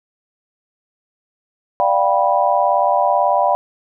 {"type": "chord", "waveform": "sine", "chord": "G dominant seventh", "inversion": "second", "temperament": "just", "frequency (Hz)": [588, 705.6, 784, 980], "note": ["D5", "F5", "G5", "B5"], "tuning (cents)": [2, 18, 0, -14], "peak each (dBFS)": -18, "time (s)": [1.8, 3.55], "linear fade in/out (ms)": 0, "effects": []}